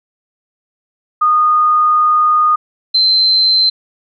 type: tone pair in turn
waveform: sine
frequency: 1230 / 4096 Hz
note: D#6 / C8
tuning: -20 / -38 cents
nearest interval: octave + major sixth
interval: 2082 cents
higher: second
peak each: -8 dBFS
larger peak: neither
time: 1.21-2.56 / 2.94-3.7 s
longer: first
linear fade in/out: 10 ms
effects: none